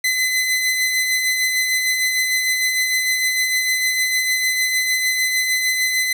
sawtooth tone with tremolo, 2027 Hz, B6, 45 cents sharp, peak -12 dBFS, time 0.04-6.13 s, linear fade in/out 5 ms, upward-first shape sine, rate 6.6 Hz, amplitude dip 35%, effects none

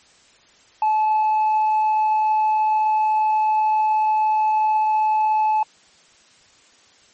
sine tone with tanh clipping, 863 Hz, A5, 34 cents flat, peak -16 dBFS, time 0.82-5.63 s, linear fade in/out 2 ms, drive 1 dB, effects white hiss -53 dBFS RMS until 7.13 s + MP3 32 kbps

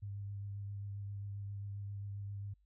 sine tone with vibrato, 100.5 Hz, G2, 44 cents sharp, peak -40 dBFS, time 0.02-2.54 s, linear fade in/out 10 ms, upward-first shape triangle, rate 7.5 Hz, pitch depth 21 cents each way, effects added 50 Hz sine -68 dBFS peak until 2.65 s

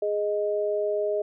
sine tone pair together, 415.3 / 622.3 Hz, G#4 / D#5, 0 / 0 cents, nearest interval perfect fifth, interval 700 cents, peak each -26 dBFS, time 0.02-1.22 s, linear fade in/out 5 ms, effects none

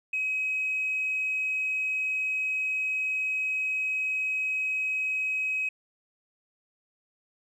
triangle tone with tanh clipping, 2541 Hz, D#7, 36 cents sharp, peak -26 dBFS, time 0.13-5.69 s, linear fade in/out 5 ms, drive 4 dB, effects none

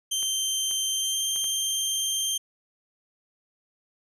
20% pulse tone with pitch glide, 3133 to 3162 Hz, G7 to G7, -2 to +14 cents, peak -19 dBFS, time 0.11-2.38 s, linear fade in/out 10 ms, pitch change +16 cents, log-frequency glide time 0.89-1.23 s
clicks, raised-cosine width 0.3 ms, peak -27 dBFS, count 4, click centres 0.228 / 0.712 / 1.361 / 1.443 s
effects none

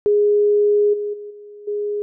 sine tone with level steps, 414 Hz, G#4, 5 cents flat, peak -12 / -21 / -30 / -36 / -20 dBFS, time 0.06-2.02 s, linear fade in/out 0 ms, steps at 0.93 / 1.13 / 1.3 / 1.67 s, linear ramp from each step 10 ms, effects none

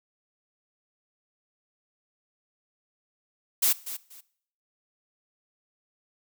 blue noise with echo, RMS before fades -22 dBFS, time 3.62-3.73 s, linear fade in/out 10 ms, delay 240 ms, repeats 2, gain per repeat -13 dB, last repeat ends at 4.21 s, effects noise-tail reverb RT60 0.6 s tail -19 dB re dry

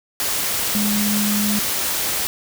sine tone in noise, 207.7 Hz, G#3, in tune, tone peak -19 dBFS, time 0.75-1.59 s, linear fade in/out 0 ms, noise white, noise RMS -22 dBFS, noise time 0.2-2.27 s, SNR 0 dB, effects none

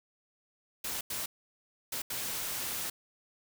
white noise bursts at uneven times, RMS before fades -36 dBFS, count 4, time 0.84-1.01 / 1.1-1.26 / 1.92-2.02 / 2.1-2.9 s, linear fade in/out 5 ms, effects none

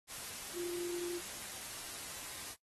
sine tone in noise, 349.2 Hz, F4, in tune, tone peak -38 dBFS, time 0.53-1.21 s, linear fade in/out 50 ms, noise white, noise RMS -45 dBFS, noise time 0.07-2.56 s, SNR +4 dB, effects noise-tail reverb RT60 0.1 s tail -17 dB re dry + AAC 32 kbps

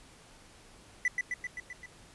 triangle tone with echo, 1986 Hz, B6, 9 cents sharp, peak -23 dBFS, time 1.05-1.08 s, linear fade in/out 2 ms, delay 130 ms, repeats 6, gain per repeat -3 dB, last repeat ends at 1.86 s, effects pink hiss -56 dBFS RMS until 2.14 s + resampled to 24000 Hz

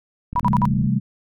click train, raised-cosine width 5 ms, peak -18 dBFS, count 22, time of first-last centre 0.33-0.867 s, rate 39.1 Hz
sine tone bursts, 977 Hz, B5, 19 cents flat, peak -16 dBFS, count 4, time 0.36-0.654 s, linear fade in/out 0 ms, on 36 ms, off 50 ms
sine chord, A minor seventh, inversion first, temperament equal with one note detuned, 130.81 / 164.05 / 196 / 220 Hz, C3 / E3 / G3 / A3, 0 / -8 / 0 / 0 cents, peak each -21 / -25 / -21 / -24 dBFS, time 0.43-1 s, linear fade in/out 20 ms
effects none

